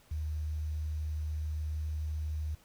sine tone with quantisation, 76.8 Hz, D#2, 22 cents flat, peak -32 dBFS, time 0.11-2.55 s, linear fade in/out 5 ms, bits 10, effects pink hiss -63 dBFS RMS until 2.64 s

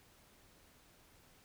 silence, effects pink hiss -65 dBFS RMS until 1.44 s

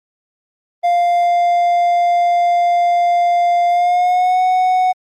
triangle tone with pitch glide, 698.5 to 739.2 Hz, F5 to F#5, 0 to -2 cents, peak -9 dBFS, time 0.83-4.93 s, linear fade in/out 20 ms, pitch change +98 cents, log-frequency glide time 3.68-4.41 s, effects Opus 24 kbps

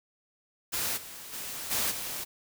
white noise with level steps, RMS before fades -31 / -44 / -38 / -29 / -36 dBFS, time 0.72-2.25 s, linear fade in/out 20 ms, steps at 0.96 / 1.32 / 1.7 / 1.9 s, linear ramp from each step 20 ms, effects none

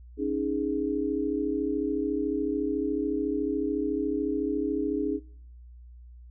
sine chord, C# suspended second, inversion none, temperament equal, 277.2 / 311.1 / 415.3 Hz, C#4 / D#4 / G#4, 0 / 0 / 0 cents, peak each -30 dBFS, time 0.17-5.2 s, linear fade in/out 50 ms, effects noise-tail reverb RT60 0.6 s tail -23 dB re dry + added 60 Hz sine -45 dBFS peak until 6.3 s

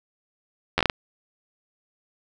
slowing click train, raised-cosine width 0.3 ms, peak -4 dBFS, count 6, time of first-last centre 0.78-0.898 s, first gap 11 ms, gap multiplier 1.39, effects none

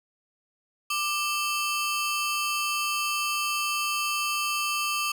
sawtooth ring-modulated tone, 1914 Hz, A#6, 45 cents sharp, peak -19 dBFS, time 0.9-5.12 s, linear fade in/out 5 ms, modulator 727 Hz, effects none

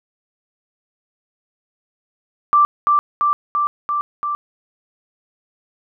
sine tone with echo, 1174.7 Hz, D6, in tune, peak -9 dBFS, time 2.53-2.65 s, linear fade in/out 0 ms, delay 340 ms, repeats 5, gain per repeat -2 dB, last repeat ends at 4.35 s, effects none

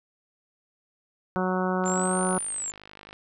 harmonic tone, 184.7 Hz, F#3, 3 cents flat, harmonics 1 / 2 / 3 / 4 / 5 / 6 / 7 / 8, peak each -27 / -30 / -32 / -33 / -34 / -35 / -35 / -36 dBFS, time 1.36-2.38 s, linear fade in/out 0 ms
click train, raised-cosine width 0.3 ms, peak -28 dBFS, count 67, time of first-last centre 1.84-3.129 s, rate 51.2 Hz
sine linear two-way sweep, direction up then down, 7130 to 9700 to 7130 Hz, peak -29 dBFS, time 1.85-2.72 s, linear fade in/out 20 ms, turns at 2.36 s
effects none

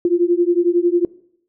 sine beating tone pair, 343.4 / 354.4 Hz, F4 / F4, -29 / +25 cents, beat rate 11 Hz, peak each -16 dBFS, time 0.05-1.05 s, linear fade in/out 2 ms, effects noise-tail reverb RT60 0.7 s tail -21 dB re dry

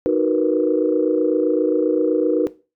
sine chord, B major seventh, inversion first, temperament equal, 311.1 / 370 / 466.2 / 493.9 Hz, D#4 / F#4 / A#4 / B4, 0 / 0 / 0 / 0 cents, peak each -20 dBFS, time 0.06-2.47 s, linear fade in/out 0 ms, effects noise-tail reverb RT60 0.3 s tail -17 dB re dry + tanh soft clip ceiling -5 dBFS

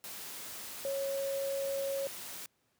sine tone in noise, 550 Hz, C#5, 14 cents flat, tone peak -32 dBFS, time 0.85-2.07 s, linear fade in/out 0 ms, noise white, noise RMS -44 dBFS, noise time 0.04-2.46 s, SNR +9 dB, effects pink hiss -75 dBFS RMS until 2.79 s + high-pass 100 Hz 12 dB/octave

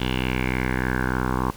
10% pulse tone with low-pass filter sweep, 63.4 Hz, B1, 46 cents sharp, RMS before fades -24 dBFS, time 0-1.51 s, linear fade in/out 5 ms, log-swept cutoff 3200 to 1100 Hz, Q 4.6, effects pink hiss -44 dBFS RMS until 1.56 s

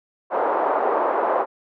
white band-pass noise, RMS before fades -21 dBFS, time 0.3-1.46 s, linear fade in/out 50 ms, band 400 to 980 Hz, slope 24 dB/octave, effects none

